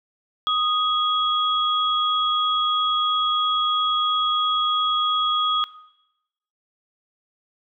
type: tone pair together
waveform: sine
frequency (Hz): 1245 / 3324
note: D#6 / G#7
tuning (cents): +1 / +1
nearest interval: octave + perfect fourth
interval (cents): 1700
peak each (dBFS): -21 / -22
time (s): 0.47-5.64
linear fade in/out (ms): 0
effects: noise-tail reverb RT60 0.9 s tail -18 dB re dry